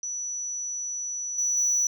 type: tone with level steps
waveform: sine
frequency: 5920 Hz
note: F#8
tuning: in tune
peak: -29 / -21 / -18 dBFS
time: 0.03-1.87 s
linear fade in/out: 2 ms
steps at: 1.38 / 1.57 s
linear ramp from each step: 5 ms
effects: tanh soft clip ceiling -20 dBFS